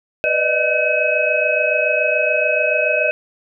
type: tone cluster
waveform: sine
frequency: 496.3 / 597 / 624 / 1526 / 2554 Hz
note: B4 / D5 / D#5 / G6 / D#7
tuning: +8 / +28 / +5 / -47 / +45 cents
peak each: -25 / -21 / -20 / -24 / -18 dBFS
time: 0.24-3.11 s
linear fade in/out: 0 ms
effects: none